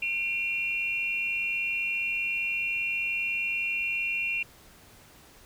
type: tone pair together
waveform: sine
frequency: 2395 / 2745 Hz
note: D7 / F7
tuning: +33 / -31 cents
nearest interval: major second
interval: 236 cents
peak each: -30 / -29 dBFS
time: 0.02-4.43 s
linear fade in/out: 5 ms
effects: pink hiss -54 dBFS RMS until 5.45 s